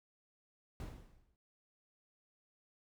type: noise with exponential decay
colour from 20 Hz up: brown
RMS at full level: -40 dBFS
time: 0.8-1.36 s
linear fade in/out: 1 ms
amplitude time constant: 120 ms
effects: noise-tail reverb RT60 0.2 s tail -25 dB re dry